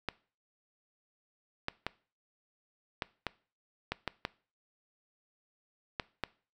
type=clicks; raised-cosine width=0.3 ms; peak=-16 dBFS; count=10; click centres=0.087 / 1.684 / 1.866 / 3.022 / 3.267 / 3.92 / 4.077 / 4.251 / 5.998 / 6.237 s; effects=noise-tail reverb RT60 0.4 s tail -21 dB re dry